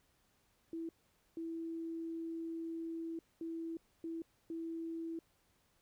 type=tone bursts at uneven times; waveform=sine; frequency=329.2 Hz; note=E4; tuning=2 cents flat; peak=-39 dBFS; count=5; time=0.73-0.89 / 1.37-3.19 / 3.41-3.77 / 4.04-4.22 / 4.5-5.19 s; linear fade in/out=2 ms; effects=pink hiss -74 dBFS RMS until 5.81 s